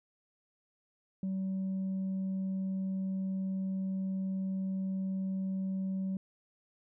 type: tone with tanh clipping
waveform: sine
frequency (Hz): 190.6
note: G3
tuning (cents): -48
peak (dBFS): -32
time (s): 1.23-6.17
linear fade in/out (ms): 2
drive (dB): 1
effects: none